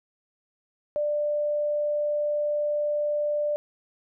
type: tone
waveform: sine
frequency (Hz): 592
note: D5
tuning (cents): +14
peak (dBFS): -23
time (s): 0.96-3.56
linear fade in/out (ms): 0
effects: none